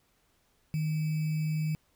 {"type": "tone with sample-and-hold", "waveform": "sine", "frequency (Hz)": 155.56, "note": "D#3", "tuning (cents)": 0, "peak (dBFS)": -27, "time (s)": [0.74, 1.75], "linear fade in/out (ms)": 0, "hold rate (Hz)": 2450, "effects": ["pink hiss -70 dBFS RMS until 1.95 s"]}